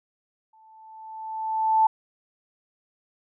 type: tone with exponential growth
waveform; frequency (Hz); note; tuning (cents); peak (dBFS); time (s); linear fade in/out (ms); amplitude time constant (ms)
sine; 880; A5; 0; -14; 0.53-1.87; 5; 290
effects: none